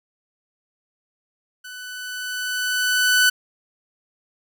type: tone with level ramp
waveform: sawtooth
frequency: 1496 Hz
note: F#6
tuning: 19 cents sharp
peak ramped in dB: -32 to -9 dBFS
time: 1.64-3.3 s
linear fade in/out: 10 ms
effects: none